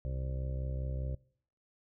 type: harmonic tone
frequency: 65 Hz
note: C2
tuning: 11 cents flat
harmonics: 1 / 2 / 3 / 4 / 5 / 6 / 7 / 8 / 9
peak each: -35 / -38 / -54 / -56 / -55 / -55 / -61 / -50 / -51 dBFS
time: 0.05-1.15 s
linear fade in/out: 0 ms
effects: noise-tail reverb RT60 0.6 s tail -23 dB re dry